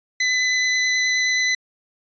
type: tone with vibrato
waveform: sawtooth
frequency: 2009 Hz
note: B6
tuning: 29 cents sharp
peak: -14 dBFS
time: 0.2-1.55 s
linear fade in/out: 5 ms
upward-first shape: sine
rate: 9.4 Hz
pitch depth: 8 cents each way
effects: resampled to 16000 Hz